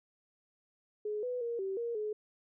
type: tone with pitch steps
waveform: sine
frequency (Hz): 421.6 / 496.2 / 469.6 / 385.9 / 469.5 / 424.8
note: G#4 / B4 / A#4 / G4 / A#4 / G#4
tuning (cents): +26 / +8 / +13 / -27 / +12 / +39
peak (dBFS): -33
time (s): 1.05-2.13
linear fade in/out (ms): 5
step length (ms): 180
effects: none